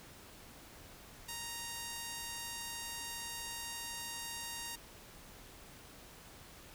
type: tone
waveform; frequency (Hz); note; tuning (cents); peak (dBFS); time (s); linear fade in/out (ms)
5% pulse; 932.3; A#5; 0; -29; 1.28-4.76; 10
effects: pink hiss -55 dBFS RMS until 6.74 s